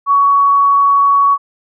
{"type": "tone", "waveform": "sine", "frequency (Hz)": 1122, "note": "C#6", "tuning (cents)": 21, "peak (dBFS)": -7, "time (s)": [0.06, 1.38], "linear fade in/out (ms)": 50, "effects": []}